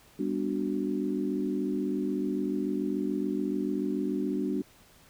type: chord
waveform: sine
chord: G major seventh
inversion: none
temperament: equal with one note detuned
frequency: 199.77 / 246.9 / 293.7 / 370 Hz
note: G3 / B3 / D4 / F#4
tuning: +33 / 0 / 0 / 0 cents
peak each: -33 / -34 / -31 / -34 dBFS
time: 0.19-4.62 s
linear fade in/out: 5 ms
effects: pink hiss -58 dBFS RMS until 5.09 s